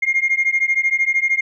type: beating tone pair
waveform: sine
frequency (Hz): 2122 / 2135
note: C7 / C7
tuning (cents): +24 / +34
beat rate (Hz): 13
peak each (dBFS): -17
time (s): 0.02-1.41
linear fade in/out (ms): 10
effects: tanh soft clip ceiling -9 dBFS